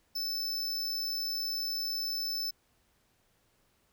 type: tone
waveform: square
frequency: 5274 Hz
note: E8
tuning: in tune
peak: -32 dBFS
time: 0.15-2.51 s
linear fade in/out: 10 ms
effects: pink hiss -71 dBFS RMS until 3.92 s